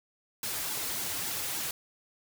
white noise with flanger, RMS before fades -34 dBFS, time 0.43-1.71 s, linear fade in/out 2 ms, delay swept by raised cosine 1.6 to 5.4 ms, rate 3.5 Hz, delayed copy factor -1, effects none

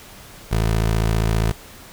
20% pulse tone, 55 Hz, A1, in tune, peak -12 dBFS, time 0.51-1.52 s, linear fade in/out 10 ms, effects pink hiss -42 dBFS RMS until 1.92 s

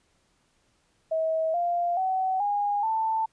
sine tone with pitch steps, 642 / 696.1 / 754.7 / 818.3 / 887.2 Hz, E5 / F5 / F#5 / G#5 / A5, -46 / -6 / +34 / -26 / +14 cents, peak -23 dBFS, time 1.11-3.26 s, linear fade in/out 10 ms, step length 430 ms, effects pink hiss -68 dBFS RMS until 3.32 s + resampled to 22050 Hz

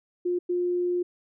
sine tone bursts at uneven times, 354.8 Hz, F4, 27 cents sharp, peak -23 dBFS, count 2, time 0.25-0.39 / 0.49-1.03 s, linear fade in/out 10 ms, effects none

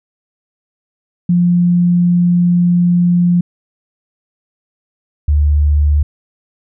sine tone pair in turn, 175.4 / 73.75 Hz, F3 / D2, +8 / +8 cents, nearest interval octave + minor third, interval 1500 cents, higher first, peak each -8 dBFS, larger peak neither, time 1.29-3.41 / 5.28-6.03 s, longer first, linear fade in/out 5 ms, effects none

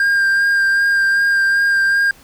triangle tone with vibrato, 1600 Hz, G6, 35 cents sharp, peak -10 dBFS, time 0-2.11 s, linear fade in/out 2 ms, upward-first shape sine, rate 2.6 Hz, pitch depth 16 cents each way, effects pink hiss -46 dBFS RMS until 2.23 s

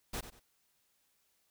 pink noise with echo, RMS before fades -38 dBFS, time 0.13-0.21 s, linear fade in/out 10 ms, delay 94 ms, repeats 2, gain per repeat -11 dB, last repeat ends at 0.398 s, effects white hiss -75 dBFS RMS until 1.5 s

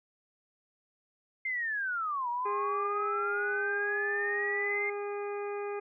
sine linear two-way sweep, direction down then up, 2112 to 946 to 2112 Hz, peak -30 dBFS, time 1.45-4.9 s, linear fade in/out 5 ms, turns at 2.29 s
harmonic tone, 408.3 Hz, G#4, 29 cents flat, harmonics 1 / 2 / 3 / 4 / 5 / 6, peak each -34 / -42 / -44 / -50 / -51 / -49 dBFS, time 2.45-5.8 s, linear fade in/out 10 ms
effects none

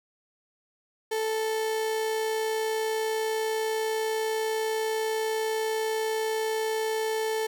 35% pulse tone with amplitude modulation, 440 Hz, A4, in tune, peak -23 dBFS, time 1.11-7.47 s, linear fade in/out 10 ms, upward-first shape sine, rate 60 Hz, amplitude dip 30%, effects none

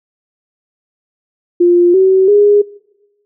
sine tone with pitch steps, 350 / 379.5 / 411.4 Hz, F4 / F#4 / G#4, +4 / +44 / -16 cents, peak -5 dBFS, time 1.6-2.62 s, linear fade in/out 10 ms, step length 340 ms, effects noise-tail reverb RT60 1.0 s tail -22 dB re dry

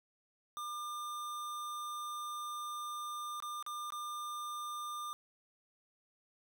square tone with dropouts, 1200 Hz, D6, 37 cents sharp, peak -40 dBFS, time 0.57-5.13 s, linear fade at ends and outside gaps 0 ms, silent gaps 3.402-3.424 / 3.626-3.664 / 3.904-3.922 s, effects none

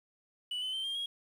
sine tone with pitch steps, 2960 / 3038 / 3118 / 3200 / 3284 Hz, F#7 / F#7 / G7 / G7 / G#7, 0 / +45 / -10 / +35 / -20 cents, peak -31 dBFS, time 0.51-1.06 s, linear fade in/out 5 ms, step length 110 ms, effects tanh soft clip ceiling -32 dBFS + 10-bit

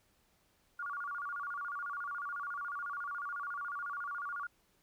sine tone with vibrato, 1275 Hz, D#6, 42 cents sharp, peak -37 dBFS, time 0.79-4.47 s, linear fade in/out 5 ms, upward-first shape square, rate 14 Hz, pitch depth 190 cents each way, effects pink hiss -72 dBFS RMS until 4.82 s

